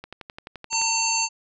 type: click train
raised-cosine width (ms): 0.3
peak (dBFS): -21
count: 10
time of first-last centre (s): 0.04-0.816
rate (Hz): 11.6
type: harmonic tone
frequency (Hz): 905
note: A5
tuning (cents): +48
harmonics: 1 / 3 / 5 / 7 / 8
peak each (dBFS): -27 / -27 / -27 / -27 / -27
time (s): 0.7-1.29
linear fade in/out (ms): 50
effects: none